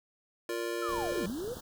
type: chord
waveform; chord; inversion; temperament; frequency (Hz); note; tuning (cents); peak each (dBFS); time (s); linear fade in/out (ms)
square; Bb major; second; just; 349.6 / 466.2 / 582.7; F4 / Bb4 / D5; +2 / 0 / -14; -36 / -38 / -41; 0.49-1.26; 2
type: linear two-way sweep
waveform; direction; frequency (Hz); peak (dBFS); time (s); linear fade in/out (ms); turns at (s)
sine; down then up; 1396.9 to 165.3 to 529; -34; 0.81-1.55; 20; 1.25
type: band-stop noise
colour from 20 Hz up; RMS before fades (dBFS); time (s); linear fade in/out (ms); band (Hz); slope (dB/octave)
pink; -46; 0.88-1.61; 10; 1700 to 3000; 96
type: clicks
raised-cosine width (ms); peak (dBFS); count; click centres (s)
2; -31; 11; 0.935 / 0.983 / 1.023 / 1.067 / 1.12 / 1.178 / 1.299 / 1.444 / 1.477 / 1.517 / 1.57
effects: none